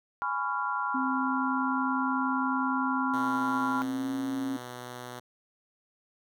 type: chord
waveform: sine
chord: C# dominant seventh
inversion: second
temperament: just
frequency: 831.5 / 997.9 / 1108.7 / 1385.9 Hz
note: G#5 / B5 / C#6 / E#6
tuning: +2 / +18 / 0 / -14 cents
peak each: -36 / -32 / -35 / -32 dBFS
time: 0.22-3.82 s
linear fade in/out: 0 ms
type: tone with pitch glide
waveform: sine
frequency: 261.6 to 269.1 Hz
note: C4 to C4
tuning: 0 to +49 cents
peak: -29 dBFS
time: 0.94-4.57 s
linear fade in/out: 10 ms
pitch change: +49 cents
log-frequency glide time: 3.8-4.14 s
type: tone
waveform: 5% pulse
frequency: 123.5 Hz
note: B2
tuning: in tune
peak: -28 dBFS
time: 3.13-5.2 s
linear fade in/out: 10 ms
effects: none